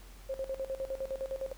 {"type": "tone with tremolo", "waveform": "sine", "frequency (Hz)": 534, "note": "C5", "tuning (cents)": 35, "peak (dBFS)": -32, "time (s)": [0.29, 1.53], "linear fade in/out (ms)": 10, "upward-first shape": "square", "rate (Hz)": 9.8, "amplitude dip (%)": 80, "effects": ["added 45 Hz sine -49 dBFS peak until 1.57 s", "pink hiss -57 dBFS RMS until 1.57 s"]}